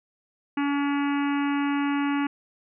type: harmonic tone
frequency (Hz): 284.2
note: C#4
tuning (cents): +43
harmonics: 1 / 3 / 4 / 5 / 6 / 7 / 8 / 9 / 10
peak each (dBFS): -23 / -33 / -35 / -37 / -39 / -40 / -41 / -42 / -43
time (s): 0.57-2.27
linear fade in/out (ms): 5
effects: none